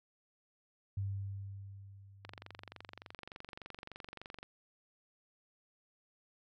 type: tone with exponential decay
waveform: sine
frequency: 98.6 Hz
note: G2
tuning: 11 cents sharp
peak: -33 dBFS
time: 0.97-3.14 s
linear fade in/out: 5 ms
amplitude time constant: 470 ms
type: click train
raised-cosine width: 0.3 ms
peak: -30 dBFS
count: 52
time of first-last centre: 2.25-4.429 s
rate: 23.4 Hz
effects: none